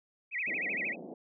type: tone with vibrato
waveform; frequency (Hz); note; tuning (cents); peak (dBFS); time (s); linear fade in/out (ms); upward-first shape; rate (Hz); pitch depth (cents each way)
sine; 2217; C#7; 0; -31; 0.31-0.96; 50; sine; 13; 270
type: band-pass noise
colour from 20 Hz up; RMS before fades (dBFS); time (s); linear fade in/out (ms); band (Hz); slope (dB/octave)
pink; -45; 0.47-1.14; 2; 180 to 720; 48
effects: none